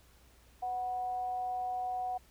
sine tone with amplitude modulation, 740 Hz, F#5, in tune, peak -31 dBFS, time 0.62-2.18 s, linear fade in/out 10 ms, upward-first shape sine, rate 238 Hz, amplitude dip 35%, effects added 60 Hz sine -61 dBFS peak until 2.3 s + pink hiss -64 dBFS RMS until 2.3 s

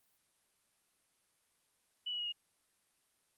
sine tone with pitch steps, 2960 / 2926 / 2892 / 2859 Hz, F#7 / F#7 / F#7 / F7, 0 / -20 / -40 / +40 cents, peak -36 dBFS, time 2.06-2.324 s, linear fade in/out 10 ms, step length 66 ms, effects white hiss -75 dBFS RMS until 3.37 s + Opus 32 kbps

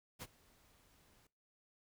pink noise with ADSR envelope, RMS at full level -45 dBFS, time 0.19-1.27 s, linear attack 32 ms, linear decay 40 ms, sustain -24 dB, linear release 3 ms, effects noise-tail reverb RT60 0.3 s tail -20 dB re dry

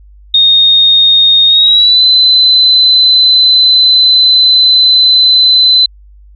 sine tone with pitch glide, 3700 to 4035 Hz, A#7 to B7, -14 to +36 cents, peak -3 dBFS, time 0.34-5.86 s, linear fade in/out 5 ms, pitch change +150 cents, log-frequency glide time 1.47-2.03 s, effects added 50 Hz sine -35 dBFS peak until 6.35 s

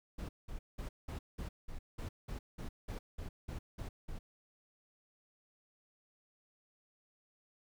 brown noise bursts, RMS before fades -42 dBFS, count 14, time 0.18-4.19 s, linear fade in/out 10 ms, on 110 ms, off 190 ms, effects none

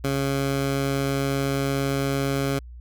15% pulse tone, 137.8 Hz, C#3, 10 cents flat, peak -16 dBFS, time 0.04-2.59 s, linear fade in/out 5 ms, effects added 60 Hz sine -38 dBFS peak until 2.8 s

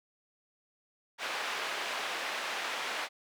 white band-pass noise, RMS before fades -36 dBFS, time 1.18-3.09 s, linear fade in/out 50 ms, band 520 to 2600 Hz, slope 12 dB/octave, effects none

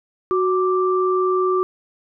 sine tone pair together, 370 / 1174.7 Hz, F#4 / D6, 0 / 0 cents, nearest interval octave + minor sixth, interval 2000 cents, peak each -17 / -21 dBFS, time 0.31-1.63 s, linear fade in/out 0 ms, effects none

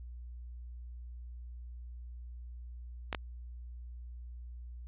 clicks, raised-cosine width 0.3 ms, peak -17 dBFS, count 2, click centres 3.128 / 3.148 s, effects added 60 Hz sine -43 dBFS peak until 4.87 s + resampled to 8000 Hz

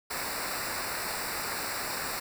pink noise with comb filter, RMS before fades -34 dBFS, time 0.1-2.2 s, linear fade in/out 10 ms, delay 0.31 ms, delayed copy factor -0.85, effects none

